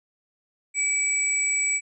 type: tone pair together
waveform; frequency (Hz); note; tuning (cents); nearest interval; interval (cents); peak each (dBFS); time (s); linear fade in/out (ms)
sine; 2300 / 7835; D7 / B8; -37 / -15; octave + major sixth; 2122; -24; 0.74-1.81; 50
effects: none